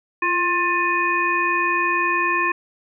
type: harmonic tone with a mistuned harmonic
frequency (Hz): 355.2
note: F4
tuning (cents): +29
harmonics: 1 / 3 / 5 / 7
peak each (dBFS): -27 / -21 / -23 / -23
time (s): 0.22-2.52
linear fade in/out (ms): 5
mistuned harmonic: 1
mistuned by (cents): -48
effects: none